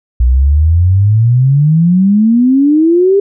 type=exponential sweep; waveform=sine; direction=up; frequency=59 to 405.6 Hz; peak=-5 dBFS; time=0.2-3.2 s; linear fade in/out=5 ms; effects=none